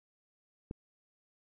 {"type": "click", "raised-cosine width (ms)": 3, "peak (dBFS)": -26, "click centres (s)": 0.711, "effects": []}